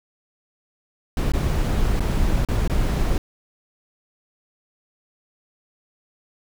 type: noise with dropouts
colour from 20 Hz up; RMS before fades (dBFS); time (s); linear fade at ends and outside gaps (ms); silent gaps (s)
brown; -20; 1.17-3.18; 2; 1.32-1.335 / 1.996-2.004 / 2.45-2.486 / 2.677-2.697
effects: none